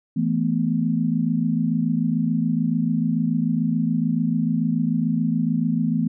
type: chord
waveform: sine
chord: E suspended fourth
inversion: none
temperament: equal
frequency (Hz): 164.81 / 220 / 246.9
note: E3 / A3 / B3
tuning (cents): 0 / 0 / 0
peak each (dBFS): -23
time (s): 0.16-6.08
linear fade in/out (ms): 10
effects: none